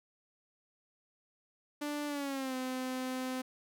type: tone with pitch glide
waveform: sawtooth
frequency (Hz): 293.7 to 257.2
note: D4 to C4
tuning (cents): 0 to -30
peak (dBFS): -31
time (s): 1.81-3.42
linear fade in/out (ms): 10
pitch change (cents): -230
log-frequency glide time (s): 2.07-2.55
effects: none